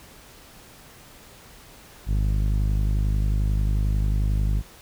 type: tone with low-pass filter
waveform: sawtooth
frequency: 51.2 Hz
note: G#1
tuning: 24 cents flat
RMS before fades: -22 dBFS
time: 2.06-4.63 s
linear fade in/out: 50 ms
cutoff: 160 Hz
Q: 0.74
effects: pink hiss -48 dBFS RMS until 4.81 s